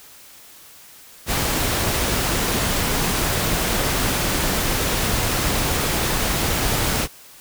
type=noise; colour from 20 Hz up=pink; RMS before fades=-21 dBFS; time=1.26-7.08 s; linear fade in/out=50 ms; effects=white hiss -45 dBFS RMS until 7.4 s